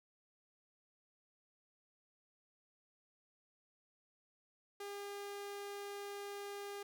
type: tone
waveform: sawtooth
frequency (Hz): 403.8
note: G#4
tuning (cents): -49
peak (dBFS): -40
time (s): 4.8-6.83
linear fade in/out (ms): 5
effects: none